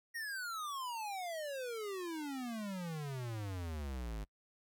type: exponential sweep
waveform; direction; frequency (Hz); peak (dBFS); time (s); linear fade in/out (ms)
square; down; 1894 to 49.98; -40; 0.14-4.25; 20
effects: noise-tail reverb RT60 0.1 s tail -26 dB re dry